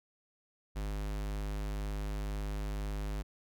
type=tone; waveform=square; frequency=51 Hz; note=G#1; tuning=31 cents flat; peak=-35 dBFS; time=0.75-3.23 s; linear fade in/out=20 ms; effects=none